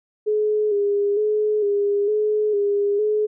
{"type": "tone with vibrato", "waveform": "sine", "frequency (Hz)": 415.3, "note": "G#4", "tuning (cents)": 0, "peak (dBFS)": -17, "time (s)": [0.26, 3.27], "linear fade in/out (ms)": 20, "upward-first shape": "square", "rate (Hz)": 1.1, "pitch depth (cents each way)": 39, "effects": []}